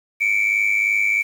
sine tone pair together, 2227 / 2330 Hz, C#7 / D7, +7 / -14 cents, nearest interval minor second, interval 79 cents, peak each -19 / -16 dBFS, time 0.2-1.23 s, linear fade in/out 20 ms, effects tanh soft clip ceiling -12 dBFS + 7-bit

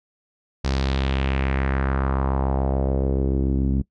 sawtooth tone with low-pass filter sweep, 67 Hz, C2, 42 cents sharp, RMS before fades -22 dBFS, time 0.64-3.82 s, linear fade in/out 10 ms, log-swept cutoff 5200 to 230 Hz, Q 2.3, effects noise-tail reverb RT60 0.1 s tail -21 dB re dry

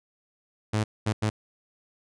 sawtooth tone bursts at uneven times, 107.5 Hz, A2, 40 cents flat, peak -19 dBFS, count 3, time 0.73-0.84 / 1.06-1.13 / 1.22-1.3 s, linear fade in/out 10 ms, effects resampled to 22050 Hz

